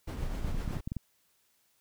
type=noise with tremolo; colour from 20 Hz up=brown; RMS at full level=-32 dBFS; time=0.07-0.81 s; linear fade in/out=10 ms; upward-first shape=triangle; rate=7.9 Hz; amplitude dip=45%
type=clicks; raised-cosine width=5 ms; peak=-22 dBFS; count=8; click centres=0.447 / 0.546 / 0.678 / 0.709 / 0.768 / 0.875 / 0.919 / 0.967 s
effects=white hiss -71 dBFS RMS until 1.8 s